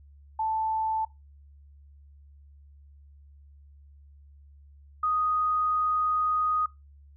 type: tone pair in turn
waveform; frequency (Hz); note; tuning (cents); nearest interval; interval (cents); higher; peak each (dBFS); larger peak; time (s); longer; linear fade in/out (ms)
sine; 880 / 1244.5; A5 / D#6; 0 / 0; tritone; 600; second; -25 / -23; second; 0.39-1.05 / 5.03-6.66; second; 5
effects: noise-tail reverb RT60 0.2 s tail -20 dB re dry + added 71 Hz sine -50 dBFS peak until 7.16 s